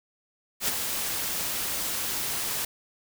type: noise with ADSR envelope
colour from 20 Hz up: white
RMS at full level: -24 dBFS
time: 0.6-2.65 s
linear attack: 80 ms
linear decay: 23 ms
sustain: -6 dB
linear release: 4 ms
effects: none